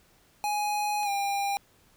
square tone with pitch glide, 833 to 800 Hz, G#5 to G5, +5 to +35 cents, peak -27 dBFS, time 0.44-1.57 s, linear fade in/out 0 ms, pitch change -70 cents, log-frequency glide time 1.04-1.09 s
click, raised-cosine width 0.2 ms, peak -29 dBFS, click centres 1.032 s
effects pink hiss -62 dBFS RMS until 1.96 s

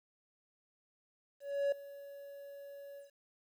triangle tone with ADSR envelope, 563 Hz, C#5, 27 cents sharp, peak -26 dBFS, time 1.4-3.11 s, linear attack 320 ms, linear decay 4 ms, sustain -19 dB, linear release 130 ms, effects 11-bit

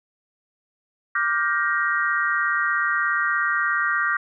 sine chord, G minor seventh, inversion second, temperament just, 1176 / 1411.2 / 1568 / 1881.6 Hz, D6 / F6 / G6 / Bb6, +2 / +18 / 0 / +16 cents, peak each -25 dBFS, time 1.15-4.17 s, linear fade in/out 5 ms, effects none

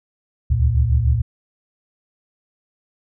sine tone cluster, 69.1 / 75.8 / 115.5 Hz, C#2 / D#2 / A#2, -5 / -45 / -16 cents, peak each -18 dBFS, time 0.5-1.22 s, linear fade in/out 10 ms, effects none

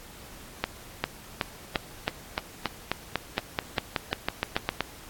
accelerating click train, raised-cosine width 0.3 ms, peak -8 dBFS, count 19, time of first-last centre 0.64-4.807 s, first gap 400 ms, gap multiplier 0.93, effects pink hiss -47 dBFS RMS until 5.09 s + AAC 64 kbps

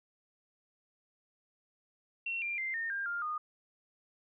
sine tone with pitch steps, 2723 / 2384 / 2088 / 1827.9 / 1600.5 / 1401.4 / 1227.1 Hz, F7 / D7 / C7 / A#6 / G6 / F6 / D#6, -44 / +25 / -4 / -34 / +36 / +6 / -24 cents, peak -33 dBFS, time 2.26-3.38 s, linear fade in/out 5 ms, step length 160 ms, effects none

